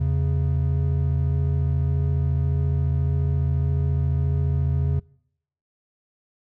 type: tone pair together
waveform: triangle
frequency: 82.41 / 136.78 Hz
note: E2 / C#3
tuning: 0 / -23 cents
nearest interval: major sixth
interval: 877 cents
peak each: -20 dBFS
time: 0-5 s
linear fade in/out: 10 ms
effects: noise-tail reverb RT60 0.7 s tail -24 dB re dry